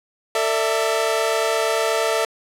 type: chord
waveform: sawtooth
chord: A suspended fourth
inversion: none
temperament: equal with one note detuned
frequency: 449 / 587.3 / 659.3 Hz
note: A4 / D5 / E5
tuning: +35 / 0 / 0 cents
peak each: -18 / -22 / -18 dBFS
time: 0.35-2.25 s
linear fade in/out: 2 ms
effects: low-pass 12000 Hz 12 dB/octave